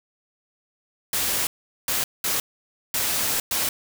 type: noise bursts at uneven times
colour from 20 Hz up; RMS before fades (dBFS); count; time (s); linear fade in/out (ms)
white; -24; 5; 1.13-1.47 / 1.88-2.04 / 2.24-2.4 / 2.94-3.4 / 3.51-3.69; 2
effects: none